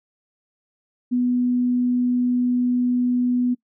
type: tone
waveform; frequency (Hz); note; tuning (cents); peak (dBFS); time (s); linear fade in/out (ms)
sine; 246.9; B3; 0; -17; 1.11-3.55; 20
effects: noise-tail reverb RT60 0.1 s tail -22 dB re dry